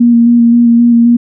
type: tone with vibrato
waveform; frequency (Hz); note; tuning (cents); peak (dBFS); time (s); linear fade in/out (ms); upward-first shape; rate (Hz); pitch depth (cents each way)
sine; 235.8; A#3; +20; -3; 0-1.17; 10; square; 3.8; 15
effects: none